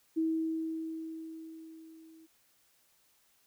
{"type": "tone with level ramp", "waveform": "sine", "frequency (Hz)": 322.2, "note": "E4", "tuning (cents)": -39, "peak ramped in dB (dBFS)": [-26, -54], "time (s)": [0.16, 2.27], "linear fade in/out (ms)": 20, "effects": ["white hiss -69 dBFS RMS until 3.46 s"]}